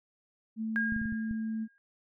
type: tone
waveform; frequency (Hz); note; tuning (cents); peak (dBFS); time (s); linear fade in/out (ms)
sine; 221.2; A3; +9; -31; 0.56-1.68; 50
type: tone with exponential decay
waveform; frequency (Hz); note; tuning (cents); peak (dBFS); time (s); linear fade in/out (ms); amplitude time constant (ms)
sine; 1624; G#6; -39; -26; 0.76-1.78; 0; 220
type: clicks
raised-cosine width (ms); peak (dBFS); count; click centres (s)
5; -28; 6; 0.923 / 0.964 / 1.016 / 1.057 / 1.124 / 1.311
effects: none